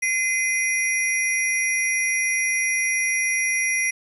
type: tone cluster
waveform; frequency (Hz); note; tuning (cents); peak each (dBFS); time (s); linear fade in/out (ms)
sine; 2053 / 2443 / 5740 / 11040; C7 / D#7 / F8 / F9; -33 / -32 / +47 / -21; -22 / -27 / -27 / -29; 0.02-3.91; 10
effects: 9-bit